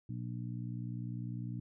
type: harmonic tone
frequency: 60 Hz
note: B1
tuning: 49 cents flat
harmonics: 2 / 3 / 4 / 5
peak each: -39 / -44 / -47 / -49 dBFS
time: 0.09-1.6 s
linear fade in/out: 5 ms
effects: none